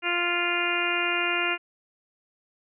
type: harmonic tone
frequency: 348.7 Hz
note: F4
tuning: 3 cents flat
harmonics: 1 / 2 / 3 / 4 / 5 / 6 / 7 / 8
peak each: -32 / -34 / -35 / -30 / -34 / -32 / -29 / -30 dBFS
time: 0.02-1.58 s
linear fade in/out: 50 ms
effects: none